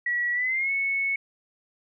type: tone with pitch glide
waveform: sine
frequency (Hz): 1931 to 2205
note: B6 to C#7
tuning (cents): -39 to -10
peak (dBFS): -23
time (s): 0.06-1.16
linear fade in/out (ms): 5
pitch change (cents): +229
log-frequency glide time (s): 0.33-0.71
effects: none